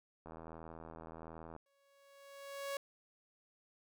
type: click train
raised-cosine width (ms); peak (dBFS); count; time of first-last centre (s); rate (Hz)
1; -36; 107; 0.26-1.564; 81.3
type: tone with exponential growth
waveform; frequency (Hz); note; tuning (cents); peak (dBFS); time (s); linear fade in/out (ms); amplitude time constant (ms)
sawtooth; 557; C#5; +8; -33; 1.66-2.77; 2; 240
effects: none